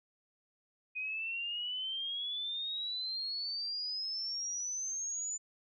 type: exponential sweep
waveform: sine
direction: up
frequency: 2489 to 7040 Hz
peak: -35 dBFS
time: 0.95-5.38 s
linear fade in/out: 20 ms
effects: none